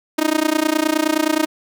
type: tone with amplitude modulation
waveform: sawtooth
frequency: 311.2 Hz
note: D#4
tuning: in tune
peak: -8 dBFS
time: 0.18-1.46 s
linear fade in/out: 10 ms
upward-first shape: sine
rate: 29.6 Hz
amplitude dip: 95%
effects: none